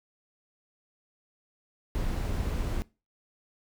brown noise, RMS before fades -30 dBFS, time 1.95-2.82 s, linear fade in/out 0 ms, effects noise-tail reverb RT60 0.3 s tail -22 dB re dry

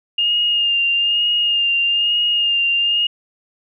sine tone with vibrato, 2826 Hz, F7, 20 cents sharp, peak -14 dBFS, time 0.18-3.07 s, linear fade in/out 5 ms, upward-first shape sine, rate 1.1 Hz, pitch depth 27 cents each way, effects none

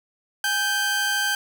sawtooth tone pair together, 826 / 1559.3 Hz, G#5 / G6, -10 / -10 cents, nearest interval major seventh, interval 1100 cents, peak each -26 / -18 dBFS, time 0.44-1.35 s, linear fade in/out 2 ms, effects none

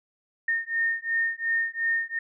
sine beating tone pair, 1829 / 1831.8 Hz, A#6 / A#6, -33 / -31 cents, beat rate 2.8 Hz, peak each -27 dBFS, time 0.48-2.19 s, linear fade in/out 5 ms, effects none

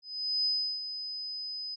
sine tone with ADSR envelope, 5020 Hz, D#8, 15 cents sharp, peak -25 dBFS, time 0.02-1.76 s, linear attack 430 ms, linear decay 350 ms, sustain -10 dB, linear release 20 ms, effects none

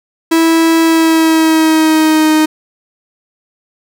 45% pulse tone with pitch glide, 327.3 to 310.7 Hz, E4 to D#4, -12 to -2 cents, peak -7 dBFS, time 0.31-2.46 s, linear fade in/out 10 ms, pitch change -90 cents, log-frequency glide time 0.82-2.32 s, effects none

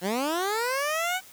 15% pulse linear sweep, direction up, 169.8 to 762 Hz, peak -19 dBFS, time 0.01-1.21 s, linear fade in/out 50 ms, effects white hiss -50 dBFS RMS until 1.32 s

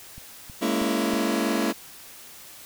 click train, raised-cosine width 5 ms, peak -30 dBFS, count 4, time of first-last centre 0.18-1.135 s, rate 3.14 Hz
sawtooth chord, A# half-diminished seventh, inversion third, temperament just, 209.8 / 233.1 / 279.7 / 335.6 Hz, G#3 / A#3 / C#4 / E4, +18 / 0 / +16 / +31 cents, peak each -24 dBFS, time 0.61-1.73 s, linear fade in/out 20 ms
effects white hiss -45 dBFS RMS until 2.65 s

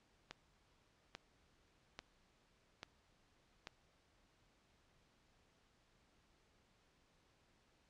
click train, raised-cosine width 0.2 ms, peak -29 dBFS, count 5, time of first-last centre 0.31-3.671 s, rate 1.19 Hz, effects pink hiss -74 dBFS RMS until 7.89 s + low-pass 6000 Hz 12 dB/octave

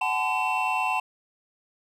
triangle tone cluster, 750 / 859 / 1019 / 2690 Hz, F#5 / A5 / C6 / E7, +23 / -42 / -46 / +34 cents, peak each -27 dBFS, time 0.01-1 s, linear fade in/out 5 ms, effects none

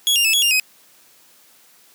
sawtooth tone with pitch steps, 3344 / 2800 / 2613 / 3354 / 2801 / 2523 Hz, G#7 / F7 / E7 / G#7 / F7 / D#7, +11 / +4 / -16 / +16 / +4 / +23 cents, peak -11 dBFS, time 0.07-0.598 s, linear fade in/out 0 ms, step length 88 ms, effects white hiss -52 dBFS RMS until 1.94 s + high-pass 150 Hz 12 dB/octave

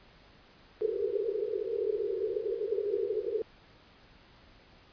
pink band-pass noise, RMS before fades -32 dBFS, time 0.81-3.42 s, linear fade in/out 0 ms, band 390 to 470 Hz, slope 96 dB/octave, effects pink hiss -58 dBFS RMS until 4.92 s + resampled to 11025 Hz

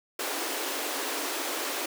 pink high-pass noise, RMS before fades -32 dBFS, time 0.19-1.86 s, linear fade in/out 5 ms, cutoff 270 Hz, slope 96 dB/octave, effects none

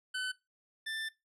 25% pulse tone pair in turn, 1511 / 1775.2 Hz, F#6 / A6, +36 / +15 cents, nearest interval minor third, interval 279 cents, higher second, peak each -30 / -32 dBFS, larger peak first, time 0.14-0.32 / 0.86-1.09 s, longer second, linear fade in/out 10 ms, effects noise-tail reverb RT60 0.2 s tail -18 dB re dry + low-pass 9000 Hz 12 dB/octave

